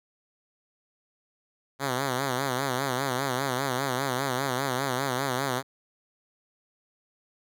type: tone with vibrato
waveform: 5% pulse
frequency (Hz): 131.8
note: C3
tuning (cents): +13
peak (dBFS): -15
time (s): 1.79-5.63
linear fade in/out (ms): 50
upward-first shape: sine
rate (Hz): 5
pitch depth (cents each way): 110
effects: none